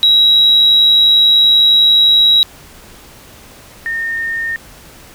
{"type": "tone pair in turn", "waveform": "sine", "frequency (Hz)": [3863, 1827.8], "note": ["B7", "A#6"], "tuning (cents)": [-39, -35], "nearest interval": "octave + minor second", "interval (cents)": 1296, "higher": "first", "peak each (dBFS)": [-5, -16], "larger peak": "first", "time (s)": [[0.03, 2.43], [3.86, 4.56]], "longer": "first", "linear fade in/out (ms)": 0, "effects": ["tanh soft clip ceiling -1 dBFS", "pink hiss -39 dBFS RMS until 5.14 s"]}